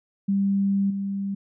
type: tone with level steps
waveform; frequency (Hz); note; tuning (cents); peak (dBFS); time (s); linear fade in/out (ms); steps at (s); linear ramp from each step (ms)
sine; 197.5; G3; +13; -19 / -25; 0.28-1.35; 10; 0.9; 5
effects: none